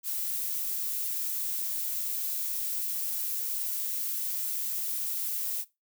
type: noise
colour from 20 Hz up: violet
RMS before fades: -32 dBFS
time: 0.03-5.65 s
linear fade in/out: 50 ms
effects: noise-tail reverb RT60 0.2 s tail -17 dB re dry